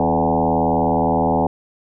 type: tone with frequency modulation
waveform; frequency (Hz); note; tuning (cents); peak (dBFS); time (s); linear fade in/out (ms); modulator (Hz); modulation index
sine; 504; B4; +35; -14; 0-1.47; 2; 79.3; 4.7
effects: none